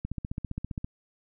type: click train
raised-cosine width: 5 ms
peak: -20 dBFS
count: 13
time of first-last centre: 0.05-0.845 s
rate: 15.1 Hz
effects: none